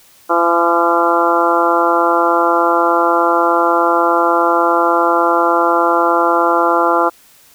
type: harmonic tone with a mistuned harmonic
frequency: 170 Hz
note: F3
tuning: 46 cents flat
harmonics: 2 / 3 / 4 / 5 / 6 / 7 / 8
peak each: -18 / -18 / -18 / -18 / -18 / -18 / -18 dBFS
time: 0.29-7.1 s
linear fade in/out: 20 ms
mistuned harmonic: 8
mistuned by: +17 cents
effects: white hiss -47 dBFS RMS until 7.54 s